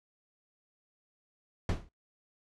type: noise with exponential decay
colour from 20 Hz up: brown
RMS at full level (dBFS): -24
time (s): 1.69-1.89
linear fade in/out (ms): 2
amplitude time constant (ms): 43
effects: noise-tail reverb RT60 0.2 s tail -26 dB re dry + low-pass 7000 Hz 12 dB/octave